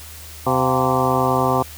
harmonic tone with a mistuned harmonic, 129.1 Hz, C3, 23 cents flat, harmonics 1 / 2 / 3 / 4 / 5 / 6 / 7 / 8 / 9, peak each -24 / -24 / -24 / -24 / -24 / -24 / -24 / -24 / -24 dBFS, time 0.46-1.63 s, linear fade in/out 10 ms, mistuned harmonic 5, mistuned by +99 cents, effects added 77 Hz sine -39 dBFS peak until 1.77 s + white hiss -39 dBFS RMS until 1.77 s

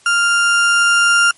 35% pulse tone with level ramp, 1396.9 Hz, F6, in tune, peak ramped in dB -10 to -7 dBFS, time 0.06-1.31 s, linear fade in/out 2 ms, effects white hiss -49 dBFS RMS until 1.37 s + MP3 48 kbps

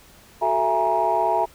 sine tone cluster, 372.6 / 439.9 / 667 / 829 / 944 Hz, F#4 / A4 / E5 / G#5 / A#5, +12 / 0 / +20 / -3 / +22 cents, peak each -28 / -28 / -22 / -23 / -22 dBFS, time 0.41-1.46 s, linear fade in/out 20 ms, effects tanh soft clip ceiling -9 dBFS + pink hiss -50 dBFS RMS until 1.54 s

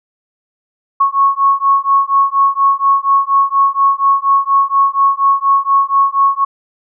sine beating tone pair, 1100 / 1104.2 Hz, C#6 / C#6, -14 / -7 cents, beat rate 4.2 Hz, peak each -12 dBFS, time 1-6.45 s, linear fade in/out 10 ms, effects none

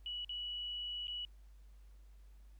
sine tone with dropouts, 2939 Hz, F#7, 12 cents flat, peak -39 dBFS, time 0.06-1.25 s, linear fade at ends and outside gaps 1 ms, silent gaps 0.247-0.293 / 1.071-1.08 s, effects added 50 Hz sine -55 dBFS peak until 2.59 s + pink hiss -75 dBFS RMS until 2.59 s

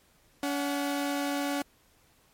sawtooth tone pair together, 283.8 / 740 Hz, C#4 / F#5, +41 / 0 cents, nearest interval octave + perfect fourth, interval 1659 cents, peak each -25 / -32 dBFS, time 0.43-1.62 s, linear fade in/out 2 ms, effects pink hiss -64 dBFS RMS until 2.33 s + MP3 64 kbps

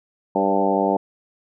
harmonic tone with a mistuned harmonic, 98 Hz, G2, in tune, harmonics 2 / 3 / 4 / 5 / 6 / 7 / 8 / 9, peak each -25 / -25 / -25 / -25 / -25 / -25 / -25 / -25 dBFS, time 0.35-0.97 s, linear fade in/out 5 ms, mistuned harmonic 6, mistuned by -27 cents, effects none

